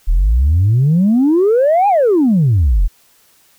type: exponential two-way sweep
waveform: sine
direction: up then down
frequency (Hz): 36.57 to 837 to 36.57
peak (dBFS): -7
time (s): 0.07-2.88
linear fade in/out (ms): 20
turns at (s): 1.88
effects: tanh soft clip ceiling -6 dBFS + white hiss -52 dBFS RMS until 3.58 s